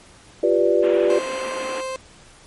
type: chord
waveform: sine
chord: G dominant seventh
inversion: third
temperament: equal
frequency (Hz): 349.2 / 392 / 493.9 / 587.3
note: F4 / G4 / B4 / D5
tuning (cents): 0 / 0 / 0 / 0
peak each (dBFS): -20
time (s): 0.43-1.19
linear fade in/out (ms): 5
type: band-pass noise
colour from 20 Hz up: pink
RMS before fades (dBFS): -33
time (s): 0.82-1.82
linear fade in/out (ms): 20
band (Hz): 230 to 3200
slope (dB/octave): 48
type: tone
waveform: 30% pulse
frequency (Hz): 523.3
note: C5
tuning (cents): 0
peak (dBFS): -23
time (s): 1.1-1.96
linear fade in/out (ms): 0
effects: pink hiss -48 dBFS RMS until 2.46 s + MP3 48 kbps